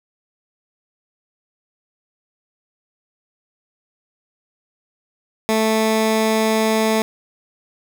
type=tone; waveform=15% pulse; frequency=220 Hz; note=A3; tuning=in tune; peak=-9 dBFS; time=5.49-7.02 s; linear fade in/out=0 ms; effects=none